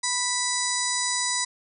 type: harmonic tone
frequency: 987.8 Hz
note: B5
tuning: in tune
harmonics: 1 / 2 / 4 / 5 / 6 / 7 / 8 / 9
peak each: -32 / -32 / -32 / -32 / -32 / -32 / -32 / -32 dBFS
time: 0.03-1.45 s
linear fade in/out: 10 ms
effects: none